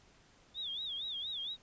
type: tone with vibrato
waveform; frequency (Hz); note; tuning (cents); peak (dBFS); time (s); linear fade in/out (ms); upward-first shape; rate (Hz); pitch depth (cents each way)
sine; 3517; A7; -1; -37; 0.54-1.57; 50; sine; 4.3; 160
effects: pink hiss -64 dBFS RMS until 1.62 s + resampled to 16000 Hz